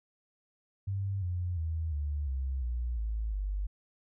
sine tone with pitch steps, 98 / 88.83 / 80.53 / 72.99 / 66.17 / 59.98 / 54.37 / 49.28 Hz, G2 / F2 / E2 / D2 / C2 / B1 / A1 / G1, 0 / +30 / -40 / -10 / +20 / -50 / -20 / +10 cents, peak -30 dBFS, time 0.87-3.67 s, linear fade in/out 10 ms, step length 350 ms, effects none

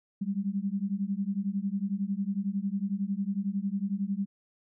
sine beating tone pair, 192.6 / 203.6 Hz, G3 / G#3, -30 / -34 cents, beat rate 11 Hz, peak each -31 dBFS, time 0.21-4.26 s, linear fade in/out 10 ms, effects none

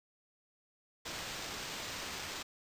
violet noise with sample-and-hold, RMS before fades -42 dBFS, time 1.05-2.43 s, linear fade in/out 10 ms, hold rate 11025 Hz, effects resampled to 32000 Hz

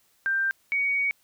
sine tone pair in turn, 1575 / 2245 Hz, G6 / C#7, +8 / +21 cents, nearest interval tritone, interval 613 cents, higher second, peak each -22 dBFS, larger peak neither, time 0.26-0.51 / 0.72-1.11 s, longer second, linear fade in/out 0 ms, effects white hiss -65 dBFS RMS until 1.23 s

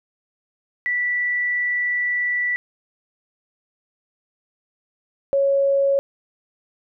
sine tone pair in turn, 1963 / 553.2 Hz, B6 / C#5, -11 / -4 cents, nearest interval octave + minor seventh, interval 2193 cents, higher first, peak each -19 / -15 dBFS, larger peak second, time 0.86-2.56 / 5.33-5.99 s, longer first, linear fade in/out 0 ms, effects none

